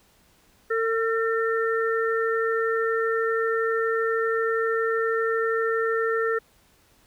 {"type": "harmonic tone", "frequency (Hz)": 452.1, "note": "A4", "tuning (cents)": 47, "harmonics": [1, 3, 4], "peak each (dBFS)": [-23, -28, -29], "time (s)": [0.7, 6.39], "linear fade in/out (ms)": 10, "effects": ["pink hiss -60 dBFS RMS until 7.06 s"]}